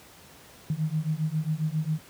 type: beating tone pair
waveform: sine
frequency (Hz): 152.5 / 159.9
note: D#3 / D#3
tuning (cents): -34 / +48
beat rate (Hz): 7.4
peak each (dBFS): -28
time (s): 0.7-1.99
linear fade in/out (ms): 0
effects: pink hiss -51 dBFS RMS until 2.09 s + high-pass 80 Hz 12 dB/octave